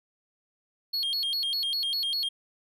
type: tone with vibrato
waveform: triangle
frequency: 3744 Hz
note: A#7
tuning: 7 cents sharp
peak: -25 dBFS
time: 0.93-2.29 s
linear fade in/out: 10 ms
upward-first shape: square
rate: 5 Hz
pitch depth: 260 cents each way
effects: none